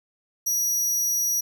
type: tone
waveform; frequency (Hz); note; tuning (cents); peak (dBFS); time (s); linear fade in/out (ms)
sawtooth; 5790; F#8; -38; -19; 0.46-1.41; 10
effects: none